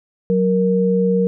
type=tone pair together; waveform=sine; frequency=185.5 / 467.4 Hz; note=F#3 / A#4; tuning=+5 / +5 cents; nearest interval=octave + major third; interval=1600 cents; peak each=-16 dBFS; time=0.3-1.27 s; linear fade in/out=0 ms; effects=none